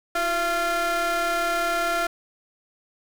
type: ring-modulated tone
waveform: 40% pulse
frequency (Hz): 349.2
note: F4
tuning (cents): 0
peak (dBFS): -18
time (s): 0.15-2.07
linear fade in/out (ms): 5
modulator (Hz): 1030
effects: none

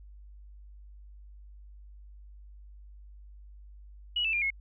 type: tone with pitch steps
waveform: sine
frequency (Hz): 2917 / 2644 / 2397 / 2173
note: F#7 / E7 / D7 / C#7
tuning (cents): -25 / +5 / +35 / -35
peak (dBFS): -26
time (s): 4.16-4.504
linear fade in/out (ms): 5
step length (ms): 86
effects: added 50 Hz sine -47 dBFS peak until 4.6 s

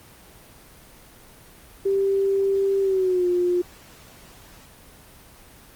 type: tone with pitch glide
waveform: sine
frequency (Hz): 392 to 355.3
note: G4 to F4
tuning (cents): 0 to +30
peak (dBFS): -18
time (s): 1.85-3.62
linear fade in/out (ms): 10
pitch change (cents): -170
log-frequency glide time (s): 2.81-3.27
effects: pink hiss -48 dBFS RMS until 5.75 s + Opus 24 kbps

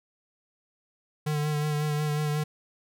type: tone with vibrato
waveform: square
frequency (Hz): 150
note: D3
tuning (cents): +37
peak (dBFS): -26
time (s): 1.26-2.44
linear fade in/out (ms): 10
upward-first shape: sine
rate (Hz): 5.5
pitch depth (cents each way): 26
effects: none

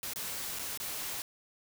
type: noise with dropouts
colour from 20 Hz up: white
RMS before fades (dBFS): -38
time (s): 0.03-1.22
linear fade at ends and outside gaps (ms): 1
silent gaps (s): 0.135-0.159 / 0.588-0.593 / 0.775-0.8
effects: none

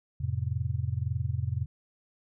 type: chord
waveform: sine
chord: F major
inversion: none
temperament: just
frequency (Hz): 87.31 / 109.13 / 130.96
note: F2 / A2 / C3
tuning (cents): 0 / -14 / +2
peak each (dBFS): -32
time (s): 0.2-1.66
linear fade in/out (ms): 10
effects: none

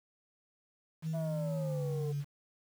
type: tone with pitch glide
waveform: sine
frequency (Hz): 159.5 to 142.92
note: D#3 to D3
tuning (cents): +43 to -47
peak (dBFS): -31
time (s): 1.02-2.25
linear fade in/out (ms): 50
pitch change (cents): -190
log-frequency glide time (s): 1.58-1.84
type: exponential sweep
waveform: sine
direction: down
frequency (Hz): 665 to 440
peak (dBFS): -35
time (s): 1.13-2.13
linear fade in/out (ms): 20
effects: tanh soft clip ceiling -29 dBFS + 9-bit

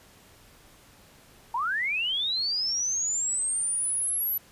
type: linear sweep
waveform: sine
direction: up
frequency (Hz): 880 to 11960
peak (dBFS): -25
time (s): 1.54-4.38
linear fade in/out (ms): 5
effects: pink hiss -55 dBFS RMS until 4.51 s + resampled to 32000 Hz

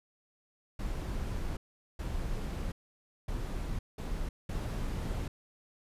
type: noise bursts at uneven times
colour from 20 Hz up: brown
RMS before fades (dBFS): -35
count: 5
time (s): 0.79-1.57 / 1.99-2.72 / 3.28-3.79 / 3.98-4.29 / 4.49-5.28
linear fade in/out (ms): 5
effects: resampled to 32000 Hz

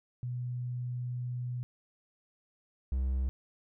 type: tone pair in turn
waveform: sine / triangle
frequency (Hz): 123.47 / 65.1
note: B2 / C2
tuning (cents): 0 / -8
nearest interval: major seventh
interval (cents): 1108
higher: first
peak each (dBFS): -33 / -26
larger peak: second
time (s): 0.23-1.63 / 2.92-3.29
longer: first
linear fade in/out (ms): 0
effects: none

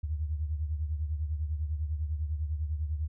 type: beating tone pair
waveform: sine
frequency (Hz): 75.4 / 85.4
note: D2 / F2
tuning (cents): +46 / -38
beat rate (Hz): 10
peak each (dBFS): -30 / -37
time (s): 0.03-3.08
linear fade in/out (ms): 10
effects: none

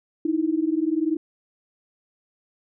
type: tone pair together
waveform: sine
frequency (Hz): 307.5 / 328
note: D#4 / E4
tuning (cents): -20 / -9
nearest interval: minor second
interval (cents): 111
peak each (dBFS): -23 / -23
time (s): 0.25-1.17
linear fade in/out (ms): 5
effects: none

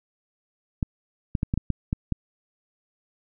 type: clicks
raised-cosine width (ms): 5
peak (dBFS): -11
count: 8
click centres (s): 0.828 / 1.352 / 1.431 / 1.539 / 1.576 / 1.703 / 1.929 / 2.123
effects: none

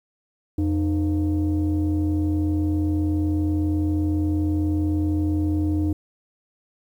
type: tone pair together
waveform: sine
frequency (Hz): 86 / 305.8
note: F2 / D#4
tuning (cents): -26 / -30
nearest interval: octave + minor seventh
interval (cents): 2196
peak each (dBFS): -20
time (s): 0.58-5.93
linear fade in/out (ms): 5
effects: tanh soft clip ceiling -16 dBFS + 9-bit

